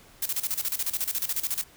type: noise with tremolo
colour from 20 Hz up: blue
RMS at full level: -27 dBFS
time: 0.22-1.64 s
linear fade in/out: 5 ms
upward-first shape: square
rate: 14 Hz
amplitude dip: 80%
effects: pink hiss -54 dBFS RMS until 1.76 s